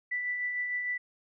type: tone with tremolo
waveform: sine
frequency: 1975.5 Hz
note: B6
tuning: in tune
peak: -28 dBFS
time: 0.11-0.98 s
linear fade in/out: 10 ms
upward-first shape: triangle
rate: 6.6 Hz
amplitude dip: 40%
effects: none